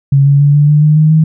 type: tone with pitch steps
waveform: sine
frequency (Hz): 138.59 / 141.18 / 143.81 / 146.49 / 149.23 / 152.01 / 154.84 / 157.73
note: C#3 / C#3 / D3 / D3 / D3 / D#3 / D#3 / D#3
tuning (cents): 0 / +32 / -36 / -4 / +28 / -40 / -8 / +24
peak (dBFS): -4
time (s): 0.12-1.24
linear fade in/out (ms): 5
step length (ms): 140
effects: none